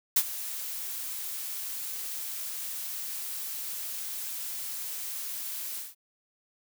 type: noise with ADSR envelope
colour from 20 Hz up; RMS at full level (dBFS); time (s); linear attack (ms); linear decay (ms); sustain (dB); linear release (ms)
blue; -20; 0.16-5.95; 8; 57; -16; 180
effects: none